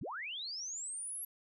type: linear sweep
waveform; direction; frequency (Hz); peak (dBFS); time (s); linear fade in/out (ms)
sine; up; 67 to 11490; -39; 0.01-1.25; 5
effects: none